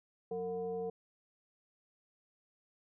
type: tone with frequency modulation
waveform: sine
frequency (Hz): 456.1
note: A#4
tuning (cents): -38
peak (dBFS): -35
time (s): 0.31-0.9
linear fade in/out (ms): 5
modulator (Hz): 274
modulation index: 0.61
effects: none